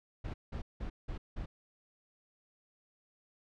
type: noise bursts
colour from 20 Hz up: brown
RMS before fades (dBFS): -39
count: 5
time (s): 0.24-1.46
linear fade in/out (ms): 10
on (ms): 100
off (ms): 180
effects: low-pass 4000 Hz 12 dB/octave